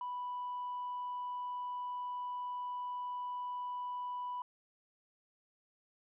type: tone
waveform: sine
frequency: 987.8 Hz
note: B5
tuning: in tune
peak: -36 dBFS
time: 0.01-4.42 s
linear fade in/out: 2 ms
effects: tanh soft clip ceiling -34 dBFS